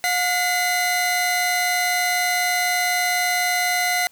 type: tone pair together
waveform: sawtooth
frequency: 720 / 2036 Hz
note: F#5 / C7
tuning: -47 / -48 cents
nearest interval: octave + tritone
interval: 1799 cents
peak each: -18 dBFS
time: 0.04-4.07 s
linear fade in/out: 0 ms
effects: white hiss -55 dBFS RMS until 4.11 s